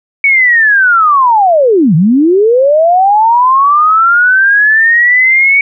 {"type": "linear two-way sweep", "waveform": "sine", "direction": "down then up", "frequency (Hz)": [2253, 146.83, 2253], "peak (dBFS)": -4, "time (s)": [0.24, 5.61], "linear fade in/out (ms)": 2, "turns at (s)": 1.95, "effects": []}